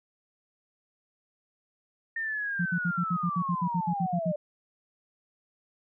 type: linear sweep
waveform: sine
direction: down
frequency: 1829 to 582 Hz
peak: -29 dBFS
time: 2.16-4.36 s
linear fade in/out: 5 ms
type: tone bursts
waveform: sine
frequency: 174.7 Hz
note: F3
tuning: 1 cent sharp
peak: -25 dBFS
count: 14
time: 2.59-4.321 s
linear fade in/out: 10 ms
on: 67 ms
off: 61 ms
effects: none